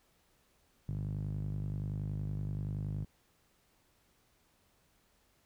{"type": "tone with band-pass filter", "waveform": "sawtooth", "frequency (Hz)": 50.6, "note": "G#1", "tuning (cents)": -44, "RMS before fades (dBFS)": -37, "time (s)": [0.88, 3.05], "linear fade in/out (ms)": 10, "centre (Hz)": 130, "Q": 3.6, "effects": ["pink hiss -71 dBFS RMS until 5.45 s"]}